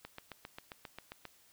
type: click train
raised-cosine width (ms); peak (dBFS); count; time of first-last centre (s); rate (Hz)
0.3; -28; 10; 0.05-1.253; 7.48
effects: white hiss -65 dBFS RMS until 1.52 s